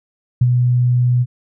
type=tone with ADSR envelope; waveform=sine; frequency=123.47 Hz; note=B2; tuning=in tune; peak=-7 dBFS; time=0.41-1.26 s; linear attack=7 ms; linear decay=41 ms; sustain=-4 dB; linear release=45 ms; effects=none